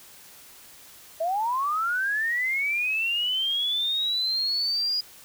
sine linear sweep, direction up, 629 to 4916 Hz, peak -23 dBFS, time 1.2-5.01 s, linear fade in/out 10 ms, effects white hiss -49 dBFS RMS until 5.24 s

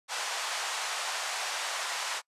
pink band-pass noise, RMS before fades -34 dBFS, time 0.08-2.22 s, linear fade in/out 50 ms, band 710 to 8600 Hz, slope 24 dB/octave, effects noise-tail reverb RT60 0.1 s tail -25 dB re dry + resampled to 32000 Hz

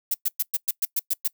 violet noise bursts, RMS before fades -23 dBFS, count 9, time 0.11-1.278 s, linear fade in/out 5 ms, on 32 ms, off 110 ms, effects noise-tail reverb RT60 0.1 s tail -23 dB re dry

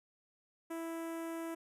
sawtooth tone with notch filter, 330 Hz, E4, 2 cents sharp, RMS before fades -41 dBFS, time 0.7-1.55 s, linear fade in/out 10 ms, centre 4300 Hz, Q 0.56, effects resampled to 32000 Hz

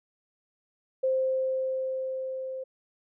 sine tone with level ramp, 523.3 Hz, C5, in tune, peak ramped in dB -22 to -33 dBFS, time 1.03-2.64 s, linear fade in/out 10 ms, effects none

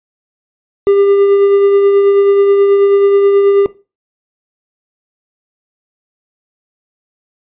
triangle tone with tremolo, 399.3 Hz, G4, 32 cents sharp, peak -3 dBFS, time 0.87-3.66 s, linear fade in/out 0 ms, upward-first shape triangle, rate 9.3 Hz, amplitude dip 35%, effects noise-tail reverb RT60 0.3 s tail -17 dB re dry + resampled to 8000 Hz

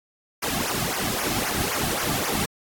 pink noise with flanger, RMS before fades -26 dBFS, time 0.42-2.46 s, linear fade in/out 10 ms, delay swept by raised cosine 0.24 to 2.14 ms, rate 3.8 Hz, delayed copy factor -0.95, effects AAC 64 kbps

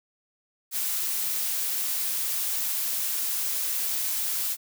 blue noise, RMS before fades -28 dBFS, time 0.71-4.57 s, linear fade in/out 50 ms, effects none

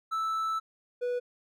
triangle tone pair in turn, 1316 / 490.5 Hz, E6 / B4, -3 / -12 cents, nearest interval octave + perfect fourth, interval 1709 cents, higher first, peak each -26 dBFS, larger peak neither, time 0.11-0.6 / 1.01-1.2 s, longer first, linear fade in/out 20 ms, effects none

